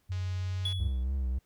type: tone with pitch glide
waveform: sine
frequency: 92.5 to 93.57 Hz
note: F#2 to F#2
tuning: 0 to +20 cents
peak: -30 dBFS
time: 0.09-0.89 s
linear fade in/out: 20 ms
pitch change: +20 cents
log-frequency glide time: 0.37-0.62 s
type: click train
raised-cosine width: 0.2 ms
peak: -33 dBFS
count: 127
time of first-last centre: 0.12-0.726 s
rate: 208 Hz
type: tone with exponential decay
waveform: triangle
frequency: 3386 Hz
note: G#7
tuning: 33 cents sharp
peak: -27 dBFS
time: 0.65-1.04 s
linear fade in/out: 5 ms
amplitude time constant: 83 ms
type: tone with vibrato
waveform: triangle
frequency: 65.41 Hz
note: C2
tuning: in tune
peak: -26 dBFS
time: 0.79-1.39 s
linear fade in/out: 10 ms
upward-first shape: triangle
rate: 3.5 Hz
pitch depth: 93 cents each way
effects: pink hiss -72 dBFS RMS until 1.45 s